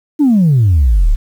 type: exponential sweep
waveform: sine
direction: down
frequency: 311.1 to 31.79 Hz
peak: -5 dBFS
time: 0.19-1.16 s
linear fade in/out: 20 ms
effects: tanh soft clip ceiling -4 dBFS + 7-bit